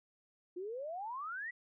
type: exponential sweep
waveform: sine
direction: up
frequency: 344 to 1989 Hz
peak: -39 dBFS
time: 0.56-1.51 s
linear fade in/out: 10 ms
effects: none